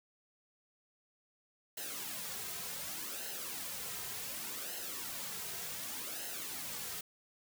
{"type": "noise with flanger", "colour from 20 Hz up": "white", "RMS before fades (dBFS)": -42, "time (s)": [1.77, 7.01], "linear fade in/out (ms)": 5, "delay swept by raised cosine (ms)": [0.85, 3.55], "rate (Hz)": 0.67, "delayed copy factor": -0.65, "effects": []}